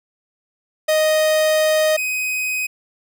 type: tone pair in turn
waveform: 45% pulse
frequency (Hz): 622.3 / 2512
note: D#5 / D#7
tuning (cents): 0 / +16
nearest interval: 2 octaves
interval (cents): 2416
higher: second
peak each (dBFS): -14 / -20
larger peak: first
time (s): 0.88-1.97 / 1.97-2.67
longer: first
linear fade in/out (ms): 10
effects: none